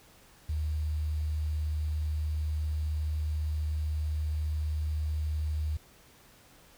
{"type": "tone with quantisation", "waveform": "sine", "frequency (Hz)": 76.6, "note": "D#2", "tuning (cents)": -27, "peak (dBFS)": -28, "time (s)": [0.49, 5.77], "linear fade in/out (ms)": 5, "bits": 9, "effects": ["pink hiss -58 dBFS RMS until 6.77 s"]}